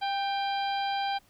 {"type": "harmonic tone with a mistuned harmonic", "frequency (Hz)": 795, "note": "G5", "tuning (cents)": 24, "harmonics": [1, 2, 3, 4, 5, 6], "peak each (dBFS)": [-28, -38, -41, -39, -42, -44], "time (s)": [0.01, 1.19], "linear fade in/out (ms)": 20, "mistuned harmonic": 2, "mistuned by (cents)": -38, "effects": ["pink hiss -63 dBFS RMS until 1.29 s"]}